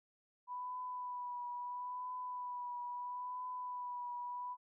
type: tone with vibrato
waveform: sine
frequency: 987.8 Hz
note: B5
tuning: in tune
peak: -40 dBFS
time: 0.47-4.57 s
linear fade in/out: 50 ms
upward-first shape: triangle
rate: 0.75 Hz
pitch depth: 28 cents each way
effects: none